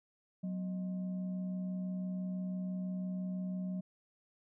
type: tone with frequency modulation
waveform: sine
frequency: 185 Hz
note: F#3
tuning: in tune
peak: -35 dBFS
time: 0.43-3.81 s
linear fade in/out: 10 ms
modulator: 436 Hz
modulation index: 0.29
effects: none